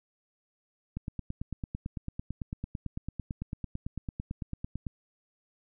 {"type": "click train", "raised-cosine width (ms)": 5, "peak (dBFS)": -22, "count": 36, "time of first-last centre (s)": [0.97, 4.868], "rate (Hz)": 8.98, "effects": []}